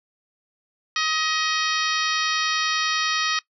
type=harmonic tone; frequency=630 Hz; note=D#5; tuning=21 cents sharp; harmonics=2 / 3 / 4 / 5 / 6 / 7 / 8 / 9; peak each=-26 / -28 / -29 / -30 / -31 / -31 / -32 / -33 dBFS; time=0.96-3.39 s; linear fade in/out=2 ms; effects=noise-tail reverb RT60 0.1 s tail -20 dB re dry